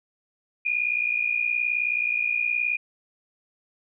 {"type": "tone pair together", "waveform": "sine", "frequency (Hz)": [2412, 2471], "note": ["D7", "D#7"], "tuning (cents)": [46, -13], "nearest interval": "unison", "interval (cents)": 41, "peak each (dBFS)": -25, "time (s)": [0.65, 2.77], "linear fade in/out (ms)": 10, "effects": []}